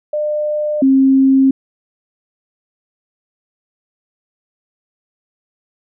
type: tone pair in turn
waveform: sine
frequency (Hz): 601 / 267.7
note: D5 / C4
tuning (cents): +40 / +40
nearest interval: octave + major second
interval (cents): 1400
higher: first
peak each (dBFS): -15 / -7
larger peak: second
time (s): 0.13-0.82 / 0.82-1.51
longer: neither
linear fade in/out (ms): 5
effects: none